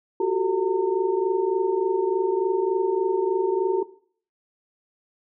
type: tone cluster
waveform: sine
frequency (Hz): 359.1 / 382.5 / 443.3 / 911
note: F4 / G4 / A4 / A#5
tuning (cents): +48 / -42 / +13 / -40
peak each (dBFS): -26 / -22 / -27 / -29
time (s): 0.2-3.83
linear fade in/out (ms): 5
effects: noise-tail reverb RT60 0.5 s tail -17 dB re dry